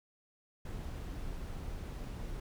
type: noise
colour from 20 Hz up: brown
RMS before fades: -41 dBFS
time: 0.65-2.4 s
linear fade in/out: 5 ms
effects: none